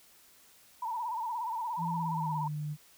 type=tone with vibrato; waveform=sine; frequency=932.3 Hz; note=A#5; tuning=in tune; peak=-32 dBFS; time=0.82-2.48 s; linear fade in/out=5 ms; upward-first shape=sine; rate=17 Hz; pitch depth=110 cents each way
type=tone with pitch glide; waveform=sine; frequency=167.3 to 149.91 Hz; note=E3 to D3; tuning=+26 to +36 cents; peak=-33 dBFS; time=1.77-2.77 s; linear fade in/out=50 ms; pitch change=-190 cents; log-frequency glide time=1.96-2.5 s
effects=white hiss -60 dBFS RMS until 2.97 s